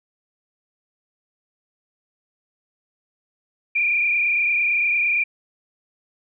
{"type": "tone with frequency modulation", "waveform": "sine", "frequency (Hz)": 2400, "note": "D7", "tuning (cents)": 37, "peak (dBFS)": -17, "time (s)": [3.75, 5.24], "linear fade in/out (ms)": 10, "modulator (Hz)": 28.8, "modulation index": 2.3, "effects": []}